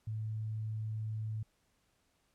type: tone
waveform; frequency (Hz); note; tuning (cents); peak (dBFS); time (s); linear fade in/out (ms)
sine; 109.1; A2; -14; -35; 0.07-1.43; 5
effects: pink hiss -75 dBFS RMS until 2.34 s + low-pass 12000 Hz 12 dB/octave